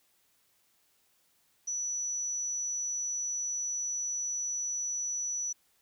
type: tone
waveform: sine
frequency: 5920 Hz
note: F#8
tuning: in tune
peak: -31 dBFS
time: 1.67-5.53 s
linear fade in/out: 10 ms
effects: white hiss -70 dBFS RMS until 5.81 s